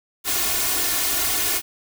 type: noise with comb filter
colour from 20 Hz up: white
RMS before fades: -22 dBFS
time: 0.24-1.62 s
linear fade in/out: 50 ms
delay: 2.8 ms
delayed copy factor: +0.9
effects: none